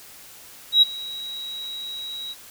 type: tone with ADSR envelope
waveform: sine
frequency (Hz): 3852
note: B7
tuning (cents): -44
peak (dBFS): -8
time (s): 0.72-2.35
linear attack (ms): 100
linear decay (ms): 19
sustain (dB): -22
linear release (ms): 36
effects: tanh soft clip ceiling -5 dBFS + white hiss -45 dBFS RMS until 2.5 s